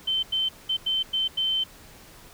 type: tone bursts at uneven times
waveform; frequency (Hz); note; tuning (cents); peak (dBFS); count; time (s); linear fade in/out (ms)
sine; 3087; G7; -27; -22; 6; 0.07-0.23 / 0.32-0.49 / 0.69-0.77 / 0.86-1.03 / 1.13-1.28 / 1.37-1.64; 10
effects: pink hiss -49 dBFS RMS until 2.33 s